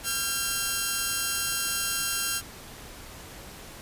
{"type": "tone pair together", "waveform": "5% pulse", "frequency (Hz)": [1375, 1597.6], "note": ["F6", "G6"], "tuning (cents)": [-27, 32], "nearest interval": "minor third", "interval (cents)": 259, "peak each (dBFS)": [-17, -18], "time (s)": [0.03, 2.42], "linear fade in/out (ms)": 50, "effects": ["pink hiss -44 dBFS RMS until 3.81 s", "resampled to 32000 Hz"]}